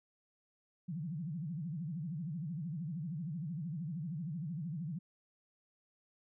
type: tone with vibrato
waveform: sine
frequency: 161.3 Hz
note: E3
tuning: 37 cents flat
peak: -37 dBFS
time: 0.88-4.99 s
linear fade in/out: 10 ms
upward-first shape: sine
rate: 13 Hz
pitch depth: 230 cents each way
effects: none